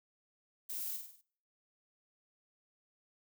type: noise with echo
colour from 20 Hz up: violet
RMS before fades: -41 dBFS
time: 0.69-0.97 s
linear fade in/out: 10 ms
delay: 49 ms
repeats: 5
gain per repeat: -5 dB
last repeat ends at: 1.215 s
effects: noise-tail reverb RT60 0.6 s tail -25 dB re dry